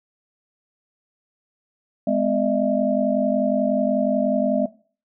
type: tone cluster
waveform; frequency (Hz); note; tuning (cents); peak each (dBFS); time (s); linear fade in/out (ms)
sine; 209.1 / 254.5 / 605 / 656; G#3 / C4 / D#5 / E5; +12 / -48 / -49 / -9; -23; 2.07-4.66; 5
effects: noise-tail reverb RT60 0.4 s tail -19 dB re dry